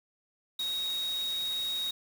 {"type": "tone in noise", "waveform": "sine", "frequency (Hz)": 3771, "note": "A#7", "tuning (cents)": 19, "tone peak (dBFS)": -30, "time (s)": [0.59, 1.91], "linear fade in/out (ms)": 5, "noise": "white", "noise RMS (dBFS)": -44, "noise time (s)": [0.59, 1.91], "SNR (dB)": 11, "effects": []}